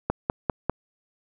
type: click train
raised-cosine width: 1 ms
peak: -8 dBFS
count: 4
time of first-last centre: 0.1-0.696 s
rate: 5.03 Hz
effects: none